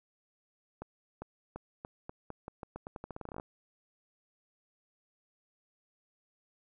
accelerating click train, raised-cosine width 1 ms, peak -27 dBFS, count 22, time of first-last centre 0.82-3.399 s, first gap 400 ms, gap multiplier 0.85, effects none

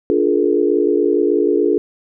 sine chord, Bb dominant seventh, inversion first, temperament just, 291.4 / 349.6 / 419.5 / 466.2 Hz, D4 / F4 / Ab4 / Bb4, -13 / +2 / +17 / 0 cents, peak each -19 / -17 / -16 / -21 dBFS, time 0.1-1.78 s, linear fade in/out 0 ms, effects none

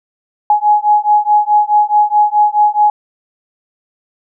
sine beating tone pair, 836 / 840.7 Hz, G#5 / G#5, +11 / +21 cents, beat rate 4.7 Hz, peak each -11 dBFS, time 0.5-2.9 s, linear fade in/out 2 ms, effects none

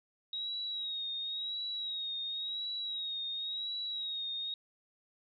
sine tone with vibrato, 3800 Hz, A#7, 33 cents sharp, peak -35 dBFS, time 0.33-4.54 s, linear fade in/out 2 ms, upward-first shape sine, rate 0.94 Hz, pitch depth 53 cents each way, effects none

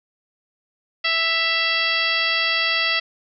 harmonic tone with a mistuned harmonic, 659.3 Hz, E5, in tune, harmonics 1 / 2 / 3 / 4 / 5 / 6 / 7 / 8, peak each -33 / -28 / -23 / -24 / -25 / -31 / -26 / -33 dBFS, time 1.04-3 s, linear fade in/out 10 ms, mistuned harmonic 4, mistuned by +27 cents, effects none

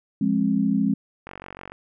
sine chord, F minor, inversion none, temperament equal with one note detuned, 174.61 / 207.7 / 267.3 Hz, F3 / Ab3 / C4, 0 / 0 / +37 cents, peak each -26 / -21 / -23 dBFS, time 0.21-0.94 s, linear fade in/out 5 ms
click train, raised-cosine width 0.5 ms, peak -22 dBFS, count 22, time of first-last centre 1.27-1.72 s, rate 46.7 Hz
effects none

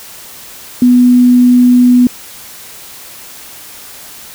sine tone, 246.9 Hz, B3, in tune, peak -3 dBFS, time 0.82-2.07 s, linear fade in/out 2 ms, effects white hiss -32 dBFS RMS until 4.34 s

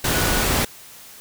sine tone in noise, 1469 Hz, F#6, 13 cents flat, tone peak -28 dBFS, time 0.14-0.44 s, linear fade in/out 5 ms, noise pink, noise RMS -20 dBFS, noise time 0.04-0.65 s, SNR -11 dB, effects white hiss -43 dBFS RMS until 1.2 s

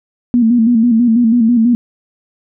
sine tone with vibrato, 233.1 Hz, A#3, in tune, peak -7 dBFS, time 0.34-1.75 s, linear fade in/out 0 ms, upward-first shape square, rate 6.1 Hz, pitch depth 69 cents each way, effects none

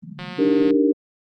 pink band-pass noise, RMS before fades -37 dBFS, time 0.02-0.75 s, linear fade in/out 10 ms, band 140 to 230 Hz, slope 96 dB/octave
click train, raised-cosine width 0.3 ms, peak -19 dBFS, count 94, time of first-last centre 0.19-0.707 s, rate 180 Hz
sine chord, Eb major seventh, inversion third, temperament equal with one note detuned, 290 / 311.1 / 392 / 466.2 Hz, D4 / Eb4 / G4 / Bb4, -22 / 0 / 0 / 0 cents, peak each -17 / -22 / -22 / -21 dBFS, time 0.38-0.93 s, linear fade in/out 20 ms
effects Opus 32 kbps

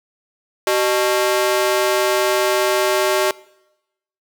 sawtooth ring-modulated tone, 495.3 Hz, B4, 5 cents sharp, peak -8 dBFS, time 0.67-3.31 s, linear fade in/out 2 ms, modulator 115 Hz, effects noise-tail reverb RT60 0.9 s tail -22 dB re dry

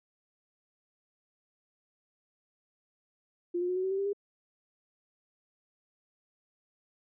sine tone with pitch steps, 349.4 / 356.7 / 364.2 / 371.9 / 379.7 / 387.7 / 395.8 / 404.1 Hz, F4 / F4 / F#4 / F#4 / F#4 / G4 / G4 / G#4, +1 / +37 / -27 / +9 / +45 / -19 / +17 / -47 cents, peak -28 dBFS, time 3.54-4.132 s, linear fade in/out 10 ms, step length 74 ms, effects none

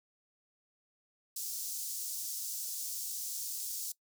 pink high-pass noise, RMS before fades -39 dBFS, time 1.36-3.92 s, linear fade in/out 5 ms, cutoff 5500 Hz, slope 24 dB/octave, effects noise-tail reverb RT60 0.1 s tail -20 dB re dry

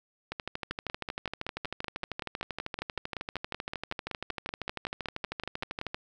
two click trains, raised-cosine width 0.3 ms, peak -18 / -18 dBFS, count 28 / 73, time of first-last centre 0.71-5.814 / 0.32-5.945 s, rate 5.29 / 12.8 Hz, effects none

